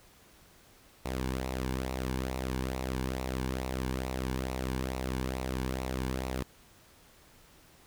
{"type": "tone with flanger", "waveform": "sawtooth", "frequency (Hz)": 64.5, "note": "C2", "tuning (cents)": -24, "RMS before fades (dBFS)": -34, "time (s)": [1.05, 6.43], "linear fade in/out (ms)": 5, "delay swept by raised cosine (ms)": [0.61, 1.59], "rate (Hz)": 2.3, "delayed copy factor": -0.55, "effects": ["pink hiss -59 dBFS RMS until 7.86 s"]}